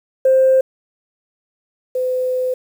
sine tone pair in turn, 525 / 508.6 Hz, C5 / C5, +6 / -49 cents, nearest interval minor second, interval 55 cents, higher first, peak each -8 / -16 dBFS, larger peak first, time 0.25-0.61 / 1.95-2.54 s, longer second, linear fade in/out 5 ms, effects tanh soft clip ceiling -5 dBFS + 7-bit

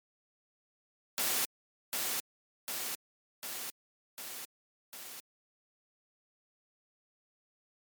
white noise with echo, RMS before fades -31 dBFS, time 1.18-1.45 s, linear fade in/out 0 ms, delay 750 ms, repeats 5, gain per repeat -3 dB, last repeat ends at 5.2 s, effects high-pass 200 Hz 12 dB/octave + MP3 96 kbps

